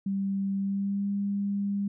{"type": "tone with pitch glide", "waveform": "sine", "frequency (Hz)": [196, 200.6], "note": ["G3", "G3"], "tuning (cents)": [0, 40], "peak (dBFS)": -26, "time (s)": [0.06, 1.88], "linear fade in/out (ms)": 5, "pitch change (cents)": 40, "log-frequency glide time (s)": [0.58, 1.08], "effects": []}